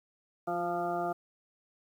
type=harmonic tone with a mistuned harmonic; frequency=173.5 Hz; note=F3; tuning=11 cents flat; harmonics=1 / 2 / 3 / 4 / 5 / 7 / 8; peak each=-42 / -36 / -43 / -32 / -43 / -40 / -44 dBFS; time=0.47-1.13 s; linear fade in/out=10 ms; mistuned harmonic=2; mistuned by=+20 cents; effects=10-bit